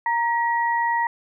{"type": "tone pair together", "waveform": "sine", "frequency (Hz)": [932.3, 1913.7], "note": ["A#5", "A#6"], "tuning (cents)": [0, 45], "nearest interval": "octave", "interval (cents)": 1245, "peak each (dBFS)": [-20, -25], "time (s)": [0.06, 1.07], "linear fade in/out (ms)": 2, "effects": []}